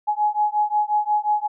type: beating tone pair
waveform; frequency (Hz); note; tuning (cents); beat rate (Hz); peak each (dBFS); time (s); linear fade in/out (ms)
sine; 838 / 843.6; G#5 / G#5; +15 / +27; 5.6; -21; 0.07-1.48; 20
effects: none